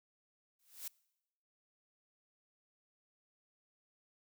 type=noise with exponential growth; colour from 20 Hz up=blue; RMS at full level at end=-40 dBFS; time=0.59-0.88 s; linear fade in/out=5 ms; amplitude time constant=62 ms; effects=noise-tail reverb RT60 0.9 s tail -24 dB re dry